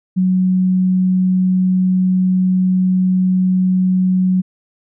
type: tone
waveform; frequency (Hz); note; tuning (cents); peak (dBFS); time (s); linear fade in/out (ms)
sine; 185; F#3; 0; -11; 0.16-4.42; 20
effects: none